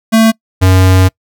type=tone pair in turn; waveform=square; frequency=223.3 / 93.37 Hz; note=A3 / F#2; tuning=+26 / +16 cents; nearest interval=octave + minor third; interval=1510 cents; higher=first; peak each=-5 dBFS; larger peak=neither; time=0.12-0.32 / 0.61-1.09 s; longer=second; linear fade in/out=20 ms; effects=noise-tail reverb RT60 0.1 s tail -25 dB re dry